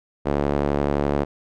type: tone with band-pass filter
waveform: sawtooth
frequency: 71.7 Hz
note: D2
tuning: 41 cents flat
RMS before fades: -22 dBFS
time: 0.25-1.25 s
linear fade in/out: 20 ms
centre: 480 Hz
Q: 0.94
effects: none

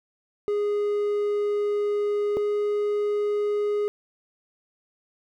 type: tone pair in turn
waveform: triangle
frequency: 413 / 414.7 Hz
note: G#4 / G#4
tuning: -10 / -3 cents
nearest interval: unison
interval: 7 cents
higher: second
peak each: -20 / -20 dBFS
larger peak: neither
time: 0.48-2.37 / 2.37-3.88 s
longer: first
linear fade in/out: 0 ms
effects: none

